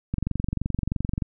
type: click train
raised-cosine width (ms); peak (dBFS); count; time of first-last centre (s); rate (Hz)
5; -13; 26; 0.14-1.222; 23.1
effects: none